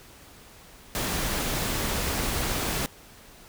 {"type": "noise", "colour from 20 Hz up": "pink", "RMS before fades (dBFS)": -28, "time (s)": [0.95, 2.86], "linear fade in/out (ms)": 0, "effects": ["pink hiss -50 dBFS RMS until 3.48 s"]}